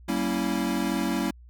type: chord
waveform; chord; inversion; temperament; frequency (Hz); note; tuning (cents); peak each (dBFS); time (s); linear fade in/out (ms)
square; G diminished seventh; none; equal with one note detuned; 191.41 / 233.1 / 277.2 / 329.6; G3 / Bb3 / Db4 / Fb4; -41 / 0 / 0 / 0; -31; 0.08-1.31; 10
effects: added 60 Hz sine -46 dBFS peak until 1.49 s